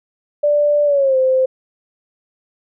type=tone with pitch glide; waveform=sine; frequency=587.3 to 520.2 Hz; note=D5 to C5; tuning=0 to -10 cents; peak=-11 dBFS; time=0.43-1.46 s; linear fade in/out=10 ms; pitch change=-210 cents; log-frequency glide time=0.85-1.17 s; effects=none